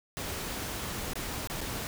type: noise with dropouts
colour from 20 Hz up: pink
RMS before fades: -36 dBFS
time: 0.17-1.87 s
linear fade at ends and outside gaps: 0 ms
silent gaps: 1.134-1.155 / 1.473-1.499 / 1.607-1.613 s
effects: none